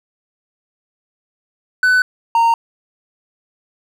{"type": "tone pair in turn", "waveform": "triangle", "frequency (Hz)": [1500, 922.8], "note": ["F#6", "A#5"], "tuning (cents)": [23, -18], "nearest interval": "minor sixth", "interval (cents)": 841, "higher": "first", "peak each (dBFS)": -8, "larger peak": "neither", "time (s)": [[1.83, 2.02], [2.35, 2.54]], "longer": "neither", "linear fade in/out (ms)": 2, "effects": []}